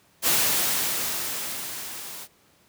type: noise with level ramp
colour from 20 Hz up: white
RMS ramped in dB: -20 to -39 dBFS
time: 0.22-2.28 s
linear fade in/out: 50 ms
effects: pink hiss -60 dBFS RMS until 2.68 s + high-pass 100 Hz 12 dB/octave